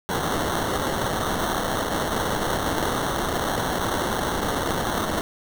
white noise with sample-and-hold, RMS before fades -25 dBFS, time 0.09-5.21 s, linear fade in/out 0 ms, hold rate 2450 Hz, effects none

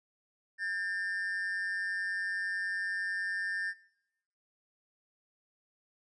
triangle tone pair together, 1610.9 / 1800 Hz, G6 / A6, +47 / +39 cents, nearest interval major second, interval 192 cents, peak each -36 / -32 dBFS, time 0.58-3.74 s, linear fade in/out 50 ms, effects noise-tail reverb RT60 0.8 s tail -19 dB re dry + resampled to 22050 Hz

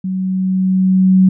sine tone with level ramp, 187.5 Hz, F#3, 23 cents sharp, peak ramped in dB -17 to -5 dBFS, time 0.04-1.29 s, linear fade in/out 5 ms, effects none

